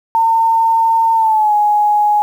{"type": "tone with pitch glide", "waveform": "sine", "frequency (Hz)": [906, 835.6], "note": ["A#5", "G#5"], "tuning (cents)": [-50, 10], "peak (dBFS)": -9, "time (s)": [0.15, 2.22], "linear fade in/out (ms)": 0, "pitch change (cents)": -140, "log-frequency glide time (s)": [1.15, 1.54], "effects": ["7-bit"]}